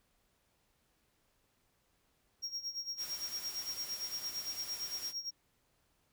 triangle tone with tremolo, 5588 Hz, F8, in tune, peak -34 dBFS, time 2.42-5.31 s, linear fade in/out 20 ms, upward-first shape sine, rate 8.8 Hz, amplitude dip 80%
white noise, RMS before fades -48 dBFS, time 2.97-5.14 s, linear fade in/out 50 ms
effects pink hiss -75 dBFS RMS until 6.12 s

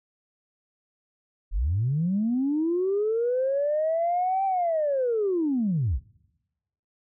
sine linear two-way sweep, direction up then down, 34.65 to 784 to 45.2 Hz, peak -21 dBFS, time 1.51-6 s, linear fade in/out 50 ms, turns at 4.45 s, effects noise-tail reverb RT60 1.0 s tail -25 dB re dry + tanh soft clip ceiling -17 dBFS

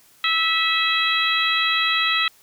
harmonic tone with a mistuned harmonic, 654 Hz, E5, 14 cents flat, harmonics 2 / 3 / 4 / 5 / 6, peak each -24 / -24 / -24 / -24 / -24 dBFS, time 0.24-2.28 s, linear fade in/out 2 ms, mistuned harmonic 4, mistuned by -20 cents, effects white hiss -54 dBFS RMS until 2.42 s

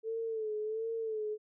sine tone with vibrato, 440 Hz, A4, in tune, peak -33 dBFS, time 0.03-1.38 s, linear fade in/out 50 ms, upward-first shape sine, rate 1.4 Hz, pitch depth 60 cents each way, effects none

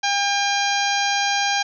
harmonic tone, 803 Hz, G5, 41 cents sharp, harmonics 1 / 2 / 3 / 4 / 5 / 6 / 7 / 8, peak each -22 / -25 / -27 / -28 / -29 / -30 / -30 / -31 dBFS, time 0.03-1.63 s, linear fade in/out 10 ms, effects none

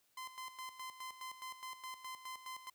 sawtooth tone with tremolo, 1032 Hz, C6, 24 cents flat, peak -40 dBFS, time 0.17-2.7 s, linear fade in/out 5 ms, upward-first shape square, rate 4.8 Hz, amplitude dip 70%, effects white hiss -75 dBFS RMS until 2.74 s + high-pass 60 Hz 12 dB/octave

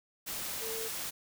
sine tone in noise, 450 Hz, A4, 39 cents sharp, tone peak -39 dBFS, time 0.61-0.89 s, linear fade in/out 20 ms, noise white, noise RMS -38 dBFS, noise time 0.26-1.11 s, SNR -4 dB, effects none

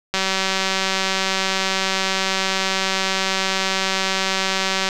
click train, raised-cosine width 0.2 ms, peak -3 dBFS, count 908, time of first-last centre 0.14-4.889 s, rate 191 Hz, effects none

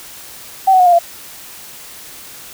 sine tone with pitch steps, 768 / 746.1 / 724.9 / 704.3 / 684.2 Hz, G5 / F#5 / F#5 / F5 / F5, -36 / +14 / -36 / +14 / -36 cents, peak -6 dBFS, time 0.67-0.99 s, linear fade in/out 10 ms, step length 64 ms, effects white hiss -35 dBFS RMS until 2.53 s

